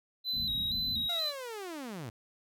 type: tone with vibrato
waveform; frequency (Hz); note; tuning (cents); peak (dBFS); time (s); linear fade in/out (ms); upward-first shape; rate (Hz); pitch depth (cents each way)
triangle; 3919; B7; -14; -29; 0.24-1.33; 50; square; 2.1; 46
type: low-pass noise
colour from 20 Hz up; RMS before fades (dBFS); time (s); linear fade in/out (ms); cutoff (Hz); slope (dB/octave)
white; -43; 0.32-1.09; 50; 270; 96
type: linear sweep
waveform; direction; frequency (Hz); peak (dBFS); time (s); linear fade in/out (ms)
sawtooth; down; 710 to 101.1; -35; 1.09-2.1; 5
effects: none